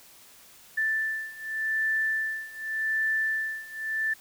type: beating tone pair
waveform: sine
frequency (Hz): 1764 / 1764.86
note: A6 / A6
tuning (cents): +4 / +5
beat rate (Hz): 0.86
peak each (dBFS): -30 / -28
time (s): 0.77-4.14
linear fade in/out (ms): 10
effects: white hiss -53 dBFS RMS until 4.2 s